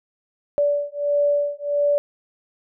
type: beating tone pair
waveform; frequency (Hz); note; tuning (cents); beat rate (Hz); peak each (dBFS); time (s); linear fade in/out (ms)
sine; 578 / 579.5; D5 / D5; -28 / -23; 1.5; -21; 0.58-1.98; 0
effects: none